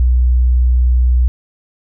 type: tone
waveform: sine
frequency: 61.74 Hz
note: B1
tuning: in tune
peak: -8 dBFS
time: 0-1.28 s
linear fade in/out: 0 ms
effects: none